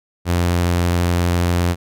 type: tone with vibrato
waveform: sawtooth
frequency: 87.31 Hz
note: F2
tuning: in tune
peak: -11 dBFS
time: 0.25-1.76 s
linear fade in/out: 50 ms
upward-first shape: sine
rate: 12 Hz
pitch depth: 10 cents each way
effects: none